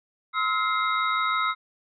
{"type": "tone cluster", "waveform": "sine", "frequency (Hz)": [1038, 1290, 1396, 2096, 3792], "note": ["C6", "E6", "F6", "C7", "A#7"], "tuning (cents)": [-14, -38, -1, 2, 29], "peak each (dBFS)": [-32, -24, -32, -30, -33], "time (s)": [0.33, 1.55], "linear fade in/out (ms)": 50, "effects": []}